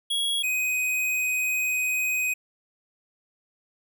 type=tone pair in turn; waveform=square; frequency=3322 / 2507 Hz; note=G#7 / D#7; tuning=0 / +12 cents; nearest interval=perfect fourth; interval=488 cents; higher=first; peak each=-24 dBFS; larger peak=neither; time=0.1-0.43 / 0.43-2.34 s; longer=second; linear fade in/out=10 ms; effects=none